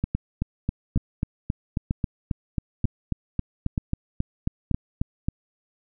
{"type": "two click trains", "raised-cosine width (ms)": 5, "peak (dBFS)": [-11, -11], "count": [6, 20], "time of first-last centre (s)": [[0.04, 4.713], [0.15, 5.285]], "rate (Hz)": [1.07, 3.7], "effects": []}